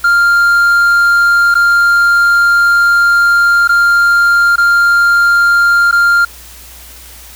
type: tone with dropouts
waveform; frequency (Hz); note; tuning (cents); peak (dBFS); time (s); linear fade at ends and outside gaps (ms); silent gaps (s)
triangle; 1396.9; F6; 0; -4; 0.04-6.25; 5; 1.543-1.552 / 3.676-3.691 / 4.559-4.58 / 5.913-5.925
effects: added 60 Hz sine -37 dBFS peak until 7.35 s + white hiss -35 dBFS RMS until 7.35 s